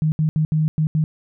sine tone bursts at uneven times, 155.56 Hz, D#3, in tune, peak -15 dBFS, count 6, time 0.02-0.12 / 0.19-0.29 / 0.36-0.45 / 0.52-0.68 / 0.78-0.87 / 0.95-1.04 s, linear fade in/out 0 ms, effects none

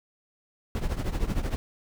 brown noise with tremolo, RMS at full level -24 dBFS, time 0.75-1.56 s, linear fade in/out 0 ms, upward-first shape triangle, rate 13 Hz, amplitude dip 85%, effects none

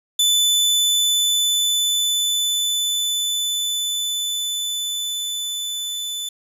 sawtooth tone with level ramp, 3503 Hz, A7, 8 cents flat, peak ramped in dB -11 to -22 dBFS, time 0.19-6.29 s, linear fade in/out 5 ms, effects resampled to 32000 Hz + 8-bit

